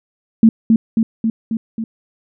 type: tone with echo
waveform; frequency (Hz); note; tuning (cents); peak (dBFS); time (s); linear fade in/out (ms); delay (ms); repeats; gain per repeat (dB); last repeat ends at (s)
sine; 224.5; A3; +35; -4; 0.43-0.49; 2; 270; 5; -3; 1.84
effects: none